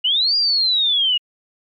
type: linear two-way sweep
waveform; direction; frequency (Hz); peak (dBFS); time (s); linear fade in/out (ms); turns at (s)
sine; up then down; 2834 to 4851 to 2834; -14; 0.04-1.18; 10; 0.36
effects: MP3 64 kbps